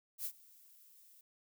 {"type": "noise with ADSR envelope", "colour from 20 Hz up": "violet", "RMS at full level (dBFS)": -38, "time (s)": [0.18, 1.21], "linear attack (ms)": 69, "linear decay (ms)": 69, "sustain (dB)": -24, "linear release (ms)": 3, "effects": []}